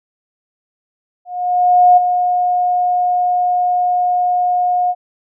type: tone with ADSR envelope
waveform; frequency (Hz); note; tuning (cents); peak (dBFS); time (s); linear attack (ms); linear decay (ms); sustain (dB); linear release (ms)
sine; 719; F#5; -50; -4; 1.25-4.95; 720; 15; -8; 50
effects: none

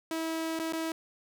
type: tone with dropouts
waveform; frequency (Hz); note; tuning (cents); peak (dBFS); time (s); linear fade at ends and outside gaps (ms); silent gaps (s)
sawtooth; 324.1; E4; -29; -27; 0.11-0.92; 2; 0.591-0.597 / 0.725-0.733
effects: none

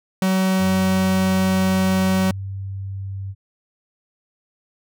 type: tone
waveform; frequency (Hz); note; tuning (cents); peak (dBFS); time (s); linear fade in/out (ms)
45% pulse; 188.6; F#3; +33; -16; 0.22-2.31; 2
type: tone with pitch glide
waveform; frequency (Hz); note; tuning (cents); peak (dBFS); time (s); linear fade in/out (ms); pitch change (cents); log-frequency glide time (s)
sine; 92.8 to 97.3; F#2 to G2; +6 to -12; -26; 0.58-3.35; 50; +82; 2.11-2.38
effects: none

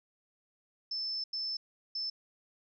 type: tone bursts at uneven times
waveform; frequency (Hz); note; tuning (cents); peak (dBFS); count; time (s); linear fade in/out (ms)
sine; 5274; E8; 0; -33; 3; 0.91-1.24 / 1.33-1.57 / 1.95-2.1; 5
effects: none

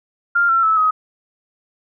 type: tone with pitch steps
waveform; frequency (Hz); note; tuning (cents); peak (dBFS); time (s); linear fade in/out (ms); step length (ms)
sine; 1396.9 / 1350.9 / 1306.4 / 1263.3; F6 / E6 / E6 / D#6; 0 / +42 / -16 / +26; -12; 0.35-0.91; 10; 140
effects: none

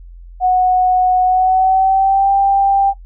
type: tone with pitch glide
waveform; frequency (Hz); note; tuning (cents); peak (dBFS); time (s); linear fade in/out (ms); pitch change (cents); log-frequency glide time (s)
sine; 736 to 788.8; F#5 to G5; -9 to +11; -9; 0.4-2.94; 50; +120; 1.24-2.32
effects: noise-tail reverb RT60 0.1 s tail -18 dB re dry + added 43 Hz sine -33 dBFS peak until 3.05 s

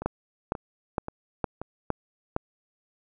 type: two click trains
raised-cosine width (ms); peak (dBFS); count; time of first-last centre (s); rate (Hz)
1; -20 / -11; 4 / 6; 0.02-1.616 / 0.06-2.364; 1.88 / 2.17
effects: none

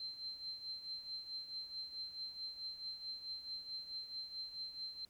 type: tone with tremolo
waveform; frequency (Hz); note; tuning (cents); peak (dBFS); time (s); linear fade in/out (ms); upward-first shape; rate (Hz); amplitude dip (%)
sine; 4119; C8; -28; -40; 0-5.05; 2; triangle; 4.6; 75
effects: pink hiss -71 dBFS RMS until 5.09 s

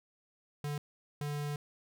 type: tone bursts at uneven times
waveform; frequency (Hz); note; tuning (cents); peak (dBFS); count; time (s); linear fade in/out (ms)
square; 146.3; D3; -6; -35; 2; 0.64-0.78 / 1.21-1.56; 2
effects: none

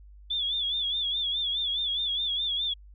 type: tone with vibrato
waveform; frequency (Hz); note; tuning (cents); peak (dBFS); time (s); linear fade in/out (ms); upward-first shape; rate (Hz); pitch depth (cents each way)
sine; 3450; A7; -35; -26; 0.3-2.74; 10; sine; 4.8; 88
effects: added 50 Hz sine -47 dBFS peak until 2.94 s

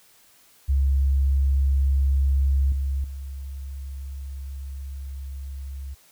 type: tone with level steps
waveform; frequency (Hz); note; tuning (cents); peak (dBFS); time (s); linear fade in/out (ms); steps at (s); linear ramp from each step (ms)
sine; 68.2; C#2; -28; -17 / -22 / -31; 0.68-5.95; 20; 2.72 / 3.04; 2
effects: white hiss -56 dBFS RMS until 6.11 s

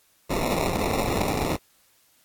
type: noise with sample-and-hold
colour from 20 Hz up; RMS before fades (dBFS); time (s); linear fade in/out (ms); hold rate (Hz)
white; -25; 0.29-1.57; 20; 1575
effects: white hiss -62 dBFS RMS until 2.24 s + AAC 64 kbps

